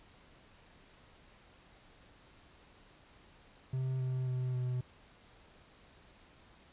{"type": "tone with pitch steps", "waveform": "triangle", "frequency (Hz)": [130.4, 128.75, 127.13, 125.52], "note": ["C3", "C3", "C3", "B2"], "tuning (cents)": [-5, -28, -49, 28], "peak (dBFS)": -30, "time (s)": [3.73, 4.81], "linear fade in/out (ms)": 5, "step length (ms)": 270, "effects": ["pink hiss -61 dBFS RMS until 6.72 s", "resampled to 8000 Hz"]}